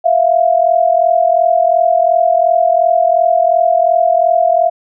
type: tone pair together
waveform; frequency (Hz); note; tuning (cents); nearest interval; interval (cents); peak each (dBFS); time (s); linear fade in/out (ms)
sine; 660 / 702.8; E5 / F5; +2 / +11; minor second; 109; -11; 0.04-4.7; 20
effects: none